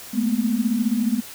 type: tone cluster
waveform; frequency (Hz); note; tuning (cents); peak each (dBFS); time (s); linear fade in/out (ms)
sine; 212.9 / 227.8 / 246.7; G#3 / A#3 / B3; +43 / -40 / -2; -23; 0.13-1.21; 20
effects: white hiss -39 dBFS RMS until 1.34 s